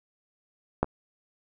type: clicks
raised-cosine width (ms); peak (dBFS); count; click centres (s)
1; -8 / -28; 2; 0.83 / 0.844
effects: none